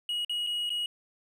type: tone with dropouts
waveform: triangle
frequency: 2900 Hz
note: F#7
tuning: 35 cents flat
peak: -27 dBFS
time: 0.09-0.86 s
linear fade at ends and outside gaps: 2 ms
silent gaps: 0.248-0.295 / 0.466-0.47 / 0.694-0.702 s
effects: none